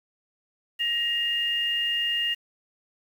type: tone pair together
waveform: sine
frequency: 1885.5 / 2825 Hz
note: A#6 / F7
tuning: +19 / +19 cents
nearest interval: perfect fifth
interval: 700 cents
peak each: -30 / -24 dBFS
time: 0.79-2.35 s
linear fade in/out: 20 ms
effects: 8-bit